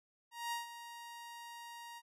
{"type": "tone with ADSR envelope", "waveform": "sawtooth", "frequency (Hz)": 940, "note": "A#5", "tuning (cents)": 14, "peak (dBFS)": -32, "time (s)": [0.31, 2.02], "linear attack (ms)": 210, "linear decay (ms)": 140, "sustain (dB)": -12, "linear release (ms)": 46, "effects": ["resampled to 32000 Hz"]}